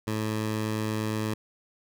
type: tone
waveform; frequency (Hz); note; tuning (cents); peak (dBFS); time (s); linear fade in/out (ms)
15% pulse; 108.5; A2; -24; -21; 0.07-1.34; 5
effects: none